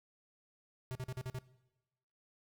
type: tone bursts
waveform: square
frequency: 128.3 Hz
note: C3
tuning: 34 cents flat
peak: -39 dBFS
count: 6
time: 0.91-1.387 s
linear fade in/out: 0 ms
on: 42 ms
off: 45 ms
effects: noise-tail reverb RT60 1.0 s tail -19 dB re dry